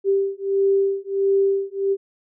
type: beating tone pair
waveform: sine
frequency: 392 / 393.5 Hz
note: G4 / G4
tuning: 0 / +7 cents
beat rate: 1.5 Hz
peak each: -20 dBFS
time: 0.04-1.97 s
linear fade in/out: 50 ms
effects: none